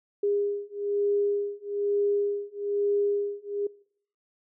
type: beating tone pair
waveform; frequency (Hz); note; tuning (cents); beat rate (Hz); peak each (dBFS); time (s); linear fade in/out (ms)
sine; 406.4 / 407.5; G#4 / G#4; -38 / -33; 1.1; -28; 0.23-3.67; 5
effects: noise-tail reverb RT60 0.6 s tail -22 dB re dry